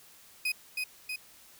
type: tone with echo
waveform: 35% pulse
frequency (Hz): 2504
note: D#7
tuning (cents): +10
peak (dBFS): -26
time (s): 0.45-0.52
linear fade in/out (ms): 5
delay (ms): 320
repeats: 2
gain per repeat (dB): -3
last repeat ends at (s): 1.16
effects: white hiss -56 dBFS RMS until 1.59 s